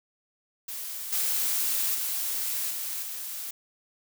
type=noise with level steps; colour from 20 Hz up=blue; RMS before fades=-36 / -27 / -30 / -33 / -36 dBFS; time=0.68-3.51 s; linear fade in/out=5 ms; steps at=1.12 / 1.94 / 2.7 / 3.02 s; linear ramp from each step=10 ms; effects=none